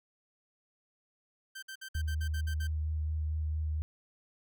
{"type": "tone bursts", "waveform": "sawtooth", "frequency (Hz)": 1557, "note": "G6", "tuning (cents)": -12, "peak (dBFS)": -38, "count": 9, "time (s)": [1.55, 2.674], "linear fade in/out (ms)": 10, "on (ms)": 76, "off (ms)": 55}
{"type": "tone with vibrato", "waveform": "sine", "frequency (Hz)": 77.4, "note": "D#2", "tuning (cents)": -9, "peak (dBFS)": -30, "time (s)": [1.95, 3.82], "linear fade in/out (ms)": 0, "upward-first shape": "sine", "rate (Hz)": 4.4, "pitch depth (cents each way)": 15}
{"effects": []}